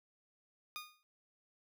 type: tone with exponential decay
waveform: 15% pulse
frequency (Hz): 1226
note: D#6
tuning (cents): -26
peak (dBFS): -33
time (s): 0.76-1.03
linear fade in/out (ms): 0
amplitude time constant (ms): 57
effects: none